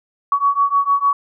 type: beating tone pair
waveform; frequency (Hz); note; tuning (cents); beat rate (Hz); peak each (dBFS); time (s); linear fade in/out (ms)
sine; 1122 / 1128.6; C#6 / C#6; +21 / +31; 6.6; -17 / -16; 0.32-1.13; 2
effects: none